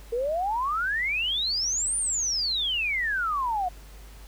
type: exponential two-way sweep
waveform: sine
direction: up then down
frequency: 452.8 to 9400 to 701 Hz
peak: -24 dBFS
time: 0.12-3.69 s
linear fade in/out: 10 ms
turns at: 1.97 s
effects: added 50 Hz sine -43 dBFS peak until 4.27 s + pink hiss -52 dBFS RMS until 4.27 s